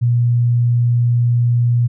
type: tone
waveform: sine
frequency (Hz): 120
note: B2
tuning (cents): -49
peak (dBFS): -11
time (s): 0.01-1.88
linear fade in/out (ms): 20
effects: none